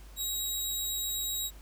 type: tone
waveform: 15% pulse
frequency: 3827 Hz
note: A#7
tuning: 45 cents sharp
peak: -24 dBFS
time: 0.16-1.51 s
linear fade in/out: 50 ms
effects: added 50 Hz sine -47 dBFS peak until 1.61 s + pink hiss -57 dBFS RMS until 1.61 s